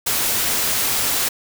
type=noise; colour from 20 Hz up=white; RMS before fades=-20 dBFS; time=0.06-1.29 s; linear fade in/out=10 ms; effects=none